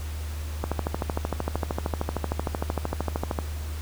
click train, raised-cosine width 1 ms, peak -12 dBFS, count 37, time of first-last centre 0.64-3.388 s, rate 13.1 Hz, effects added 76 Hz sine -30 dBFS peak until 3.81 s + pink hiss -43 dBFS RMS until 3.81 s

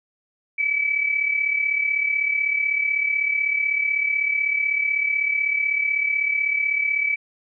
sine tone pair together, 2264 / 2300 Hz, C#7 / D7, +36 / -37 cents, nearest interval unison, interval 27 cents, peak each -26 / -20 dBFS, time 0.58-7.16 s, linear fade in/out 10 ms, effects none

